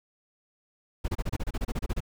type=noise bursts; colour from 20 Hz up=brown; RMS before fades=-28 dBFS; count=14; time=1.04-2.005 s; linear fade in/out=10 ms; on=42 ms; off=29 ms; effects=none